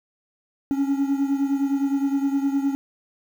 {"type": "beating tone pair", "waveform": "triangle", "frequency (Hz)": [275, 284.7], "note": ["C#4", "C#4"], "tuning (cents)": [-14, 46], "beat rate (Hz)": 9.7, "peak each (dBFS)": [-19, -24], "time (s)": [0.71, 2.75], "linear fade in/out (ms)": 0, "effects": ["8-bit"]}